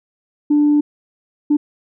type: tone bursts at uneven times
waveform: sine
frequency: 294.9 Hz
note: D4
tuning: 7 cents sharp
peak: -9 dBFS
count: 2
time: 0.5-0.81 / 1.5-1.57 s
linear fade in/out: 10 ms
effects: tanh soft clip ceiling -7 dBFS